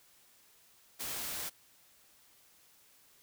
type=noise; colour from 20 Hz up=white; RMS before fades=-39 dBFS; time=0.99-1.5 s; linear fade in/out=20 ms; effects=white hiss -64 dBFS RMS until 3.22 s